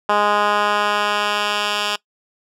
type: tone with band-pass filter sweep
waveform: 10% pulse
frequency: 207.1 Hz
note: G#3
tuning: 5 cents flat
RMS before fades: -19 dBFS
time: 0.09-1.96 s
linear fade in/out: 5 ms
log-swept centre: 1100 to 3300 Hz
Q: 1
effects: noise-tail reverb RT60 0.1 s tail -21 dB re dry